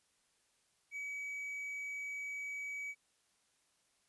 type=tone; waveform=triangle; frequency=2275 Hz; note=C#7; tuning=44 cents sharp; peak=-38 dBFS; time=0.91-2.95 s; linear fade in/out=50 ms; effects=white hiss -75 dBFS RMS until 4.08 s + resampled to 24000 Hz